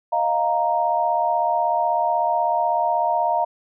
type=chord; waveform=sine; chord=Eb suspended second; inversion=none; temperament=equal; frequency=622.3 / 698.5 / 932.3 Hz; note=Eb5 / F5 / Bb5; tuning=0 / 0 / 0 cents; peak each=-25 / -21 / -21 dBFS; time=0.12-3.45 s; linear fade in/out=10 ms; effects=none